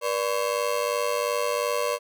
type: ring-modulated tone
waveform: 30% pulse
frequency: 535 Hz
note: C5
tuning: 38 cents sharp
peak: -18 dBFS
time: 0.01-1.99 s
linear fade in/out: 50 ms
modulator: 51.4 Hz
effects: none